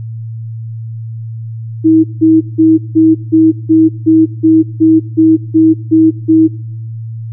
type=tone bursts; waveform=sine; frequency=320 Hz; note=D#4; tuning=49 cents sharp; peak=-3 dBFS; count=13; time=1.84-6.48 s; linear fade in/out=20 ms; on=200 ms; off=170 ms; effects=noise-tail reverb RT60 0.9 s tail -22 dB re dry + added 113 Hz sine -20 dBFS peak until 7.32 s